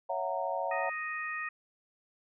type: chord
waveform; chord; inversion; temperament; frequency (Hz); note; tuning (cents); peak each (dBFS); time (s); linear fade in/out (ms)
sine; F# dominant seventh; second; just; 555 / 666 / 740 / 925; C#5 / E5 / F#5 / A#5; +2 / +18 / 0 / -14; -36; 0.09-0.9; 10
type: harmonic tone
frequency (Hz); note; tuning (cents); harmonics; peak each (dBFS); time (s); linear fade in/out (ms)
622.3; D#5; 0; 2 / 3 / 4; -39 / -36 / -41; 0.71-1.49; 5
effects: none